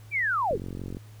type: linear sweep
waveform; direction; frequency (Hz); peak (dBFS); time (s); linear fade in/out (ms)
sine; down; 2400 to 266.6; -23; 0.11-0.59; 50
type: click train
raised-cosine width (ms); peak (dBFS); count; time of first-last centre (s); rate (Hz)
3; -23; 22; 0.51-0.97; 45.7
effects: added 107 Hz sine -45 dBFS peak until 1.2 s + pink hiss -57 dBFS RMS until 1.2 s